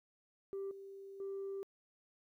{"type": "tone with level steps", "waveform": "sine", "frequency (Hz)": 392, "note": "G4", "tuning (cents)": 0, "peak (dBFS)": [-37, -48, -38], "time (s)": [0.53, 1.63], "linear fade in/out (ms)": 0, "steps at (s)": [0.71, 1.2], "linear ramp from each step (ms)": 2, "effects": ["tanh soft clip ceiling -37 dBFS", "13-bit"]}